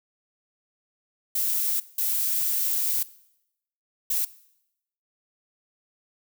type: noise bursts at uneven times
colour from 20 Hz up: violet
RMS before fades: -25 dBFS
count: 3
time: 1.35-1.8 / 1.98-3.03 / 4.1-4.25 s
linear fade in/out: 5 ms
effects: noise-tail reverb RT60 0.8 s tail -19 dB re dry